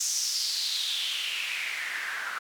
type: noise with band-pass filter sweep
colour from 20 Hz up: white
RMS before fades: -31 dBFS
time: 0-2.39 s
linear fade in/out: 10 ms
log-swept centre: 6400 to 1400 Hz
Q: 4.6
effects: none